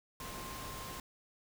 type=tone in noise; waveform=sine; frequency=1056 Hz; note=C6; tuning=16 cents sharp; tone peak=-48 dBFS; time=0.2-1 s; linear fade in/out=2 ms; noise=pink; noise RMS=-45 dBFS; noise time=0.2-1 s; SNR=-6 dB; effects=none